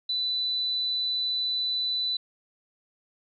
sine tone, 3987 Hz, B7, 16 cents sharp, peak -25 dBFS, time 0.09-2.17 s, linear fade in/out 5 ms, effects none

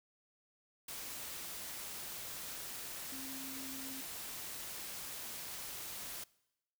sine tone in noise, 266.7 Hz, C4, 33 cents sharp, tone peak -48 dBFS, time 3.12-4.01 s, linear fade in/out 5 ms, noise white, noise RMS -45 dBFS, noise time 0.88-6.24 s, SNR -6 dB, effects noise-tail reverb RT60 0.9 s tail -23 dB re dry

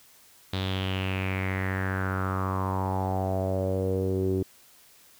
sawtooth tone with low-pass filter sweep, 94.7 Hz, F#2, 41 cents sharp, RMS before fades -28 dBFS, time 0.53-4.43 s, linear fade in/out 5 ms, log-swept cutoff 3800 to 350 Hz, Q 5.5, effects white hiss -56 dBFS RMS until 5.19 s

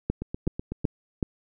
two click trains, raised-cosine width 3 ms, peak -11 / -18 dBFS, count 4 / 6, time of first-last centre 0.1-1.228 / 0.22-0.845 s, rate 2.66 / 8 Hz, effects none

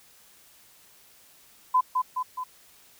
sine tone with echo, 1013 Hz, B5, 44 cents sharp, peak -17 dBFS, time 1.74-1.81 s, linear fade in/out 10 ms, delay 210 ms, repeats 3, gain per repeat -4 dB, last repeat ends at 2.44 s, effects white hiss -56 dBFS RMS until 2.99 s

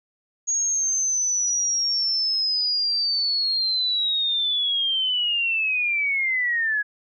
sine linear sweep, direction down, 6645 to 1661.2 Hz, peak -20 dBFS, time 0.47-6.83 s, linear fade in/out 20 ms, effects none

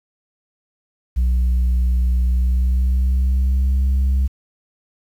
sine tone with pitch glide, 61.74 to 66.17 Hz, B1 to C2, 0 to +20 cents, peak -11 dBFS, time 1.16-4.28 s, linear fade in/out 20 ms, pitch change +120 cents, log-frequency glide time 2.26-3.82 s, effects tanh soft clip ceiling -13 dBFS + 8-bit

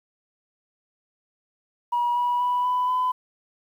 sine tone with pitch steps, 962 / 973.2 / 984.5 / 995.9 / 1007.5 Hz, B5 / B5 / B5 / B5 / B5, -46 / -26 / -6 / +14 / +34 cents, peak -19 dBFS, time 1.92-3.12 s, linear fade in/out 10 ms, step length 240 ms, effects tanh soft clip ceiling -17 dBFS + 9-bit

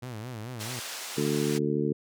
sawtooth tone with vibrato, 116.54 Hz, A#2, in tune, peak -32 dBFS, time 0.02-0.8 s, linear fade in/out 10 ms, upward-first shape sine, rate 4.6 Hz, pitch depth 170 cents each way
white band-pass noise, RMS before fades -38 dBFS, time 0.59-1.59 s, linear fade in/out 20 ms, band 480 to 7700 Hz, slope 12 dB/octave
harmonic tone, 73.42 Hz, D2, in tune, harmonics 2 / 3 / 4 / 5 / 6, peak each -31 / -31 / -31 / -31 / -31 dBFS, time 1.17-1.93 s, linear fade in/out 10 ms
effects none

